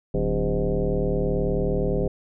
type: tone with frequency modulation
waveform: sine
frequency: 182.9 Hz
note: F#3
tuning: 20 cents flat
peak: -20 dBFS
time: 0.14-2.08 s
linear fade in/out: 5 ms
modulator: 109 Hz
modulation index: 3.4
effects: none